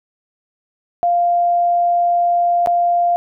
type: tone with dropouts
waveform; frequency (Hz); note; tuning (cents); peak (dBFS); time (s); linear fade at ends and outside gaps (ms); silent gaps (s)
sine; 697; F5; -4; -12; 1.03-3.16; 0; 2.661-2.672
effects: none